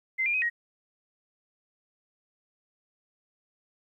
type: tone with pitch steps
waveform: sine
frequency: 2073 / 2398 / 2521 / 1888 Hz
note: C7 / D7 / D#7 / A#6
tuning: -17 / +36 / +22 / +22 cents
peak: -24 dBFS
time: 0.18-0.5 s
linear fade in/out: 20 ms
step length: 80 ms
effects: 11-bit